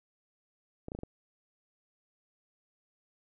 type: clicks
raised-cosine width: 2 ms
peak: -26 dBFS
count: 5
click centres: 0.884 / 0.919 / 0.95 / 0.989 / 1.034 s
effects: none